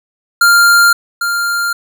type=tone pair in turn; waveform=square; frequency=1396.9 / 1396.9 Hz; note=F6 / F6; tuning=0 / 0 cents; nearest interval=unison; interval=0 cents; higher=neither; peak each=-6 / -14 dBFS; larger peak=first; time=0.41-0.93 / 1.21-1.73 s; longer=neither; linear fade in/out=5 ms; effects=none